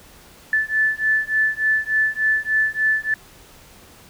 sine beating tone pair, 1747 / 1750.4 Hz, A6 / A6, -13 / -9 cents, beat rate 3.4 Hz, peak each -20 dBFS, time 0.53-3.14 s, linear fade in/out 2 ms, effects pink hiss -47 dBFS RMS until 4.09 s

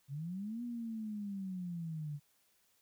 sine linear two-way sweep, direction up then down, 131.3 to 243.1 to 142.6 Hz, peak -38 dBFS, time 0.08-2.2 s, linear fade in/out 50 ms, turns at 0.63 s, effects white hiss -73 dBFS RMS until 2.81 s

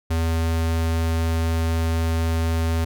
square tone, 82 Hz, E2, 9 cents flat, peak -20 dBFS, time 0.1-2.85 s, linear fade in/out 10 ms, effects none

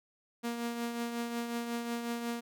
sawtooth tone with tremolo, 235.5 Hz, A#3, 18 cents sharp, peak -28 dBFS, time 0.43-2.41 s, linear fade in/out 20 ms, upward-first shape triangle, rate 5.5 Hz, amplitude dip 50%, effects none

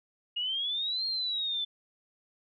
sine exponential two-way sweep, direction up then down, 2850 to 4248 to 3492 Hz, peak -29 dBFS, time 0.36-1.65 s, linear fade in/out 10 ms, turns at 1.06 s, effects none

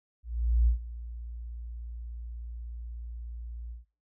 sine tone with ADSR envelope, 58.27 Hz, A#1, in tune, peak -19 dBFS, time 0.23-3.85 s, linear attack 440 ms, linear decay 110 ms, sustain -18 dB, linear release 140 ms, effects noise-tail reverb RT60 0.4 s tail -20 dB re dry

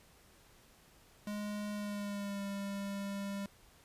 square tone with pitch glide, 207.7 to 199.12 Hz, G#3 to G3, 0 to +27 cents, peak -38 dBFS, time 1.27-3.46 s, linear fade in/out 2 ms, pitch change -73 cents, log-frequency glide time 1.73-2.43 s, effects pink hiss -63 dBFS RMS until 3.84 s + resampled to 32000 Hz

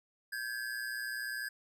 square ring-modulated tone, 1634 Hz, G#6, 29 cents flat, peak -34 dBFS, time 0.32-1.49 s, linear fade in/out 10 ms, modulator 60.1 Hz, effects none

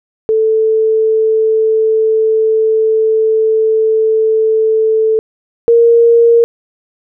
sine tone pair in turn, 440 / 466.2 Hz, A4 / A#4, 0 / 0 cents, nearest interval minor second, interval 100 cents, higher second, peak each -8 / -4 dBFS, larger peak second, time 0.29-5.19 / 5.68-6.44 s, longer first, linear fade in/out 0 ms, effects none

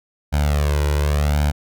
sawtooth tone with flanger, 73.42 Hz, D2, in tune, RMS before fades -18 dBFS, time 0.32-1.52 s, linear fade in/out 20 ms, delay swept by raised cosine 1.3 to 2.07 ms, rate 0.89 Hz, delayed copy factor +0.9, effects none

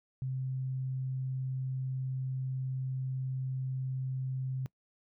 sine tone, 130.81 Hz, C3, in tune, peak -32 dBFS, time 0.22-4.66 s, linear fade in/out 0 ms, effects noise-tail reverb RT60 0.1 s tail -22 dB re dry

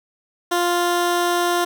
15% pulse tone, 350 Hz, F4, 4 cents sharp, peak -11 dBFS, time 0.51-1.65 s, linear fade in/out 10 ms, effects none

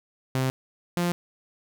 sawtooth tone pair in turn, 130.81 / 174.61 Hz, C3 / F3, 0 / 0 cents, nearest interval perfect fourth, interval 500 cents, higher second, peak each -19 dBFS, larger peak neither, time 0.35-0.5 / 0.97-1.12 s, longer neither, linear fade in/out 0 ms, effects none

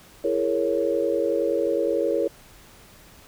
sine chord, A# half-diminished seventh, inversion second, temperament equal with one note detuned, 335 / 415.3 / 466.2 / 554.4 Hz, E4 / G#4 / A#4 / C#5, +28 / 0 / 0 / 0 cents, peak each -27 / -27 / -25 / -25 dBFS, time 0.24-2.28 s, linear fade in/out 5 ms, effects pink hiss -50 dBFS RMS until 3.27 s

